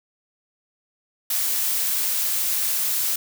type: noise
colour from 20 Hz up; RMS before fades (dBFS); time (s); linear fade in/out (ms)
blue; -23; 1.3-3.16; 5
effects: none